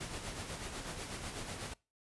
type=noise with tremolo; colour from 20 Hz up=pink; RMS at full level=-41 dBFS; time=0-1.74 s; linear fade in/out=10 ms; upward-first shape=sine; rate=8.1 Hz; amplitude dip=45%; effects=noise-tail reverb RT60 0.3 s tail -24 dB re dry + resampled to 24000 Hz